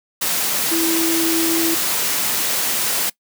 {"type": "tone in noise", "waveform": "sine", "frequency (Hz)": 329.6, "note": "E4", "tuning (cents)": 0, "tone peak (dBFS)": -18, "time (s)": [0.71, 1.75], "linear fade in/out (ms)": 10, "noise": "white", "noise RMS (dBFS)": -20, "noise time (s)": [0.21, 3.1], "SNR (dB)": -1, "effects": ["noise-tail reverb RT60 0.1 s tail -21 dB re dry", "high-pass 150 Hz 12 dB/octave"]}